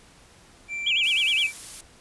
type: tone with pitch glide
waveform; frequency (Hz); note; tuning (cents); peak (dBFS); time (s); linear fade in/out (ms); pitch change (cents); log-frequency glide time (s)
triangle; 2349 to 2331; D7 to D7; 0 to -14; -27; 0.68-1.53; 50; -14; 0.99-1.21
type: tone with vibrato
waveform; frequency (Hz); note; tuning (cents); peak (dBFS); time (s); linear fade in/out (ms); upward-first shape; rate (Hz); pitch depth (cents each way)
sine; 2915; F#7; -26; -20; 0.86-1.47; 10; sine; 9.7; 250
type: noise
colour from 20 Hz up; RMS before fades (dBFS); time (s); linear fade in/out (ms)
blue; -37; 1.03-1.81; 5
effects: pink hiss -53 dBFS RMS until 2 s + resampled to 24000 Hz